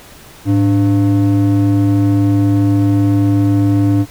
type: ring-modulated tone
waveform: triangle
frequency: 200 Hz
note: G3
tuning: 35 cents sharp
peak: -4 dBFS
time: 0.45-4.06 s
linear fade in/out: 50 ms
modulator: 93.1 Hz
effects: pink hiss -39 dBFS RMS until 4.1 s